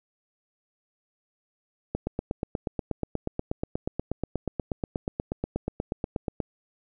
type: click train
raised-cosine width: 2 ms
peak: -14 dBFS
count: 38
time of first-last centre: 1.95-6.402 s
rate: 8.31 Hz
effects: none